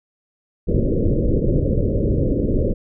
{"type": "low-pass noise", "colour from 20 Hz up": "pink", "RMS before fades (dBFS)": -18, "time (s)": [0.67, 2.74], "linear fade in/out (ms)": 20, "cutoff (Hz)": 570, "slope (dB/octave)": 96, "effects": []}